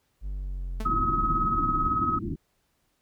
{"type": "linear sweep", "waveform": "triangle", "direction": "down", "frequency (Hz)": [50.1, 30.3], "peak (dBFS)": -28, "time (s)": [0.21, 1.93], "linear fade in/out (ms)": 50}
{"type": "tone with exponential decay", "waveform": "sawtooth", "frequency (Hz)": 218.8, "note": "A3", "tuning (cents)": -9, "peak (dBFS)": -27, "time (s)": [0.8, 0.92], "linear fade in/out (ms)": 5, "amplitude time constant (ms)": 25}
{"type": "low-pass noise", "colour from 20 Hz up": "white", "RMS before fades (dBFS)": -32, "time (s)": [0.85, 2.36], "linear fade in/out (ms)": 10, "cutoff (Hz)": 350, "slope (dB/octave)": 96}
{"type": "tone with tremolo", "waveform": "sine", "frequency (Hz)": 1274, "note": "D#6", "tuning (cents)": 41, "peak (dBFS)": -21, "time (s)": [0.85, 2.19], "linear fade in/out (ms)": 10, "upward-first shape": "triangle", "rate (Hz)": 18, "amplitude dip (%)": 55}
{"effects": ["pink hiss -72 dBFS RMS until 3.01 s"]}